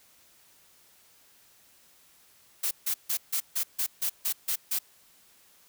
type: noise bursts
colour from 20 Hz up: blue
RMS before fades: -28 dBFS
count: 10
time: 2.63-4.79 s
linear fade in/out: 10 ms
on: 81 ms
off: 150 ms
effects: white hiss -60 dBFS RMS until 5.68 s